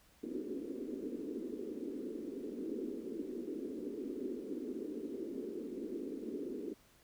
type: band-pass noise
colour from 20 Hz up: pink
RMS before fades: -42 dBFS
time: 0.23-6.74 s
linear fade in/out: 10 ms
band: 240 to 430 Hz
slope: 48 dB/octave
effects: pink hiss -66 dBFS RMS until 7.03 s